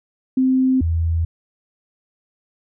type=tone pair in turn; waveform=sine; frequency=260 / 82.61 Hz; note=C4 / E2; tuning=-11 / +4 cents; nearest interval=octave + minor sixth; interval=1985 cents; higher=first; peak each=-13 / -16 dBFS; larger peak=first; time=0.37-0.81 / 0.81-1.25 s; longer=neither; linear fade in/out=5 ms; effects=none